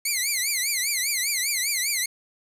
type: tone with vibrato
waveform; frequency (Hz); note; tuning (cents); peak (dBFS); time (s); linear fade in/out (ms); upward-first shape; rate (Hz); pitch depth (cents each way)
10% pulse; 2164; C#7; -42; -14; 0.05-2.06; 5; triangle; 5; 200
effects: resampled to 32000 Hz + 8-bit